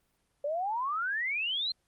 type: exponential sweep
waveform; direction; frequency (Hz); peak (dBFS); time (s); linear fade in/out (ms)
sine; up; 560 to 4219; -29; 0.44-1.72; 5
effects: pink hiss -74 dBFS RMS until 1.87 s + Opus 24 kbps